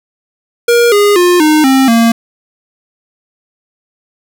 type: tone with pitch steps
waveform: square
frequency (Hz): 473.8 / 410.1 / 354.9 / 307.2 / 265.9 / 230.2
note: A#4 / G#4 / F4 / D#4 / C4 / A#3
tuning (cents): +28 / -22 / +28 / -22 / +28 / -22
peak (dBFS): -6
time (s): 0.68-2.12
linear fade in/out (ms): 5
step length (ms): 240
effects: none